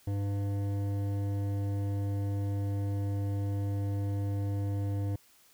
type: tone with hard clipping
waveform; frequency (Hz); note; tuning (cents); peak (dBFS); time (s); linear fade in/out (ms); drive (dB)
sine; 100.1; G2; +37; -31; 0.07-5.16; 5; 12
effects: white hiss -62 dBFS RMS until 5.53 s